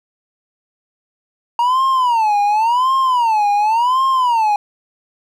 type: tone with vibrato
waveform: triangle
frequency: 932.3 Hz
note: A#5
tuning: in tune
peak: -10 dBFS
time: 1.59-4.56 s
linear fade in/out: 2 ms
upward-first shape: sine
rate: 0.91 Hz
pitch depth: 230 cents each way
effects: none